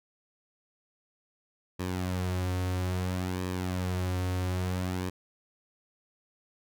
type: tone with flanger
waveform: sawtooth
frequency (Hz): 91.5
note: F#2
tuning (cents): -19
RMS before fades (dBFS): -31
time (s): 1.79-5.1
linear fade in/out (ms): 10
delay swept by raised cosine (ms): 1.4 to 5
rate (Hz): 0.6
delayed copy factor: -0.55
effects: none